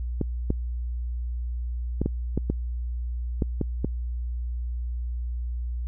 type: clicks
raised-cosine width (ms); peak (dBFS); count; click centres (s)
3; -11; 9; 0.213 / 0.504 / 2.016 / 2.06 / 2.376 / 2.5 / 3.422 / 3.613 / 3.846
effects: added 60 Hz sine -27 dBFS peak until 5.87 s